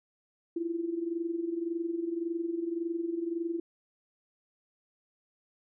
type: tone with amplitude modulation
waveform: sine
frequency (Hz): 336.8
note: E4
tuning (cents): +37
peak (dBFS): -27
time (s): 0.56-3.6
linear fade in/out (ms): 5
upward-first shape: sine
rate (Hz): 21.8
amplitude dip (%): 70
effects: none